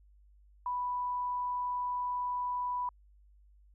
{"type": "tone", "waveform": "sine", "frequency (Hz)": 987.8, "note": "B5", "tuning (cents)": 0, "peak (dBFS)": -31, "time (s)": [0.66, 2.89], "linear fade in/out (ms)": 2, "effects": ["added 50 Hz sine -58 dBFS peak until 3.74 s"]}